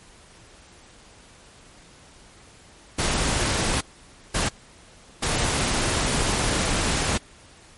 pink noise bursts at uneven times, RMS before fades -23 dBFS, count 3, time 2.98-3.81 / 4.34-4.49 / 5.22-7.18 s, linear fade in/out 10 ms, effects pink hiss -50 dBFS RMS until 7.77 s + MP3 48 kbps

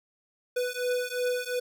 square beating tone pair, 493.9 / 496.7 Hz, B4 / B4, 0 / +10 cents, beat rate 2.8 Hz, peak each -31 dBFS, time 0.56-1.6 s, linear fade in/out 10 ms, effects none

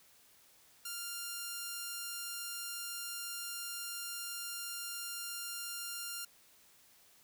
5% pulse tone, 1396.9 Hz, F6, in tune, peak -28 dBFS, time 0.85-6.25 s, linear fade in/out 5 ms, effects white hiss -64 dBFS RMS until 7.23 s

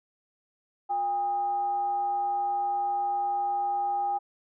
sine tone with frequency modulation, 807 Hz, G#5, 50 cents flat, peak -25 dBFS, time 0.89-4.19 s, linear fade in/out 20 ms, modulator 446 Hz, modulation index 0.21, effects none

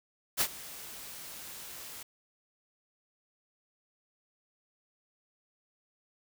white noise with ADSR envelope, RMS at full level -26 dBFS, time 0.37-2.03 s, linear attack 38 ms, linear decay 66 ms, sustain -19 dB, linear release 4 ms, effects none

